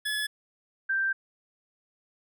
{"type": "tone pair in turn", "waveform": ["25% pulse", "sine"], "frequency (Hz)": [1709, 1570], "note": ["G#6", "G6"], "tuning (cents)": [49, 2], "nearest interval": "minor second", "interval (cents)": 147, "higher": "first", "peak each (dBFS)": -24, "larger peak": "neither", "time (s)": [[0.05, 0.27], [0.89, 1.13]], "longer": "second", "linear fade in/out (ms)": 10, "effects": []}